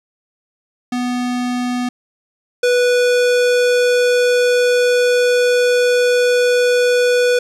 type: tone pair in turn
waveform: square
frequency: 246.9 / 491.5 Hz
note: B3 / B4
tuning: 0 / -8 cents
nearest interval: octave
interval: 1192 cents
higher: second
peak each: -18 / -12 dBFS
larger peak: second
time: 0.92-1.89 / 2.63-7.39 s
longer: second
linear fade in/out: 5 ms
effects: low-pass 8000 Hz 12 dB/octave + 9-bit